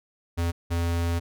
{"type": "tone pair in turn", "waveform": "square", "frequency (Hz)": [85, 85], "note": ["F2", "F2"], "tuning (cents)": [-46, -46], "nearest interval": "unison", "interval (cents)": 0, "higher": "neither", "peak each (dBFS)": -24, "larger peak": "neither", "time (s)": [[0.37, 0.52], [0.7, 1.2]], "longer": "second", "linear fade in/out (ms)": 20, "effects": []}